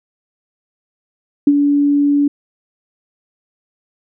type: tone with ADSR envelope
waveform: sine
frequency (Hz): 287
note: D4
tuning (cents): -40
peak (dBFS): -4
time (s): 1.47-2.28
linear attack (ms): 4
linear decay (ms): 45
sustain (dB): -6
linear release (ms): 6
effects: none